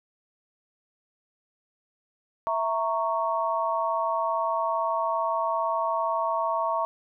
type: chord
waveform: sine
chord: A# diminished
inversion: second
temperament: equal with one note detuned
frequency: 659.3 / 926.4 / 1108.7 Hz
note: E5 / A#5 / C#6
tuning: 0 / -11 / 0 cents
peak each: -28 dBFS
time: 2.47-6.85 s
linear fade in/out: 0 ms
effects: none